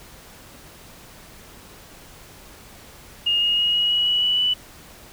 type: tone with pitch steps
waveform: sine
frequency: 2844 / 2862 / 2880 / 2899 / 2917 / 2936 / 2955 / 2973 Hz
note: F7 / F7 / F#7 / F#7 / F#7 / F#7 / F#7 / F#7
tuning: +31 / +42 / -47 / -36 / -25 / -14 / -3 / +8 cents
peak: -17 dBFS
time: 3.26-4.54 s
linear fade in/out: 10 ms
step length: 160 ms
effects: pink hiss -45 dBFS RMS until 5.12 s